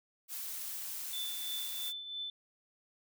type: noise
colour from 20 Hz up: blue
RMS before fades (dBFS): -41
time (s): 0.28-1.93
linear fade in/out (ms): 50
type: tone with tremolo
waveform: sine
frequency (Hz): 3520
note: A7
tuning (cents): 0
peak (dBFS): -36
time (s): 1.13-2.3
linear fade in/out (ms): 2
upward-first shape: triangle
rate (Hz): 3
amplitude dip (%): 60
effects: none